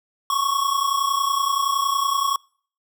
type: tone pair together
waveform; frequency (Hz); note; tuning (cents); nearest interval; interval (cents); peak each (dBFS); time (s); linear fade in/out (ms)
square; 1092 / 1122.7; C#6 / C#6; -26 / +22; unison; 48; -23; 0.3-2.36; 2
effects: noise-tail reverb RT60 0.5 s tail -26 dB re dry